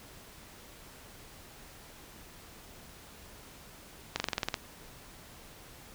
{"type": "slowing click train", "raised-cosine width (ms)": 0.2, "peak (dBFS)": -12, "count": 9, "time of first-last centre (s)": [4.16, 4.542], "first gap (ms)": 40, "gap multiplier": 1.05, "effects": ["pink hiss -52 dBFS RMS until 5.94 s"]}